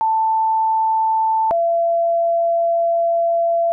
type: tone pair in turn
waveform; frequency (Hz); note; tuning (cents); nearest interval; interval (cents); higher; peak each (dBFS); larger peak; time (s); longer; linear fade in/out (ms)
sine; 885 / 676.4; A5 / E5; +10 / +44; perfect fourth; 466; first; -14; neither; 0.01-1.51 / 1.51-3.72; second; 0
effects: none